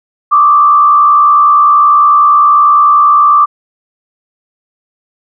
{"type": "tone with frequency modulation", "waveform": "sine", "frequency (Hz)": 1174.7, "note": "D6", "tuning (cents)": 0, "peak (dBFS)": -3, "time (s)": [0.31, 3.46], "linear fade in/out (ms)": 20, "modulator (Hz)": 70.7, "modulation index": 0.65, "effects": []}